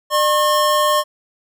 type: tone pair together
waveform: square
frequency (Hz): 600 / 1079.6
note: D5 / C#6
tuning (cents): +37 / -46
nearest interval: minor seventh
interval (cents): 1017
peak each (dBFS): -18 / -16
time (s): 0.1-1.04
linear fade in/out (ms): 50
effects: none